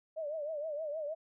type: tone with vibrato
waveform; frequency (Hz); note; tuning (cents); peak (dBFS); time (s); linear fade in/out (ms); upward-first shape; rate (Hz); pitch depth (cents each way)
sine; 610; D#5; -34; -35; 0.16-1.15; 20; triangle; 6.4; 130
effects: none